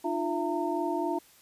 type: tone cluster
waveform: sine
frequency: 303 / 346.8 / 673 / 913 Hz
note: D#4 / F4 / E5 / A#5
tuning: -46 / -12 / +36 / -36 cents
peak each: -33 / -31 / -34 / -33 dBFS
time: 0.04-1.19 s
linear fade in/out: 10 ms
effects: white hiss -58 dBFS RMS until 1.41 s + resampled to 32000 Hz